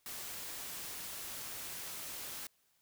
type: noise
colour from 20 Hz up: white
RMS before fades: -44 dBFS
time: 0.06-2.47 s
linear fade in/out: 2 ms
effects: white hiss -74 dBFS RMS until 2.81 s